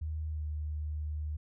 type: tone with pitch glide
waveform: sine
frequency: 77.78 to 75.87 Hz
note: D#2 to D#2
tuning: 0 to -43 cents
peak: -33 dBFS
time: 0.01-1.37 s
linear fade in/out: 10 ms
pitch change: -43 cents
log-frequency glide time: 0.3-0.43 s
effects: none